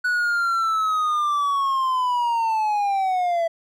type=linear sweep; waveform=triangle; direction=down; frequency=1480 to 659.3 Hz; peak=-17 dBFS; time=0.04-3.48 s; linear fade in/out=10 ms; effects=none